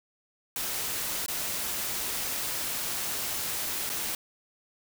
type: noise with dropouts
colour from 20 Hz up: white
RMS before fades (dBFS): -32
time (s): 0.56-4.15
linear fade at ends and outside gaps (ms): 2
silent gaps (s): 1.262-1.282 / 3.894-3.898
effects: none